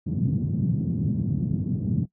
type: band-pass noise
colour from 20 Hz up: white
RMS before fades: -25 dBFS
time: 0.06-2.06 s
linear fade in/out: 10 ms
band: 110 to 190 Hz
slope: 24 dB/octave
effects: noise-tail reverb RT60 0.1 s tail -19 dB re dry